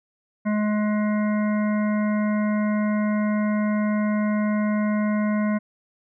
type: harmonic tone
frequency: 210.9 Hz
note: G#3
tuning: 27 cents sharp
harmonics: 1 / 3 / 5 / 7 / 9 / 10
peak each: -20 / -30 / -34 / -37 / -39 / -40 dBFS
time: 0.45-5.59 s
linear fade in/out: 20 ms
effects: none